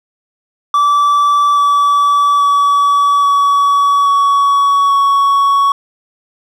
triangle tone with pitch steps, 1159 / 1150.3 / 1141.7 / 1133.2 / 1124.7 / 1116.3 Hz, D6 / D6 / D6 / C#6 / C#6 / C#6, -23 / -36 / -49 / +38 / +25 / +12 cents, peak -6 dBFS, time 0.74-5.72 s, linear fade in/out 2 ms, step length 830 ms, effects none

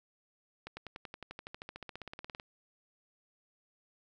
accelerating click train, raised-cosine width 0.3 ms, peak -27 dBFS, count 25, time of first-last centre 0.67-2.399 s, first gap 100 ms, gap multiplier 0.97, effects none

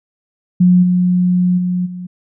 sine tone with level steps, 180 Hz, F#3, 47 cents flat, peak -6 / -10 / -14 / -24 dBFS, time 0.6-2.07 s, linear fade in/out 10 ms, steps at 0.82 / 1.57 / 1.85 s, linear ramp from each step 20 ms, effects none

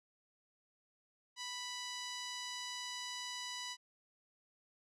5% pulse tone with low-pass filter, 987.8 Hz, B5, in tune, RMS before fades -44 dBFS, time 1.36-3.77 s, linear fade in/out 50 ms, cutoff 5300 Hz, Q 1.1, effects none

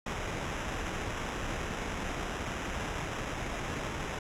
pink noise with sample-and-hold, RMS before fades -36 dBFS, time 0.06-4.19 s, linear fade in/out 5 ms, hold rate 4410 Hz, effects low-pass 8000 Hz 12 dB/octave

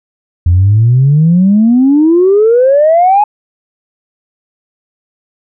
sine exponential sweep, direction up, 83.6 to 851 Hz, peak -3 dBFS, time 0.46-3.24 s, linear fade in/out 5 ms, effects tanh soft clip ceiling 0 dBFS

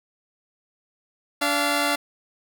10% pulse tone pair together, 289.4 / 688 Hz, D4 / F5, -25 / -26 cents, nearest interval octave + minor third, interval 1499 cents, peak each -15 dBFS, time 1.41-1.96 s, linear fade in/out 10 ms, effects none

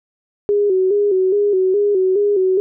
sine tone with vibrato, 392 Hz, G4, in tune, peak -12 dBFS, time 0.49-2.6 s, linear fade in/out 0 ms, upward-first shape square, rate 2.4 Hz, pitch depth 78 cents each way, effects none

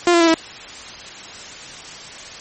sawtooth tone with pitch steps, 349.2 / 341 / 333 / 325.3 Hz, F4 / F4 / E4 / E4, 0 / -41 / +18 / -23 cents, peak -7 dBFS, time 0.07-0.342 s, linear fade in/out 2 ms, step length 68 ms, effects white hiss -35 dBFS RMS until 2.4 s + MP3 32 kbps

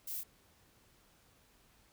violet noise with echo, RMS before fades -42 dBFS, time 0.07-0.21 s, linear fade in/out 5 ms, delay 25 ms, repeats 1, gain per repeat -3 dB, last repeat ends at 0.235 s, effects pink hiss -67 dBFS RMS until 1.92 s

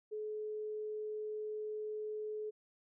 sine tone, 427.3 Hz, G#4, 49 cents sharp, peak -38 dBFS, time 0.11-2.51 s, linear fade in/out 20 ms, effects none

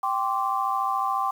sine chord, G suspended fourth, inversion none, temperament equal with one note detuned, 784 / 1046.5 / 1160.5 Hz, G5 / C6 / D6, 0 / 0 / -21 cents, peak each -27 dBFS, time 0.03-1.31 s, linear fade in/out 5 ms, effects 8-bit

